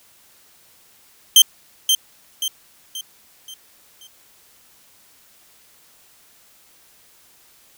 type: tone with echo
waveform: sawtooth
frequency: 3136 Hz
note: G7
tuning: in tune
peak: -3 dBFS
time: 1.36-1.42 s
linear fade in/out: 2 ms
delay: 530 ms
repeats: 5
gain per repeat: -7 dB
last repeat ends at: 4.07 s
effects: white hiss -53 dBFS RMS until 7.77 s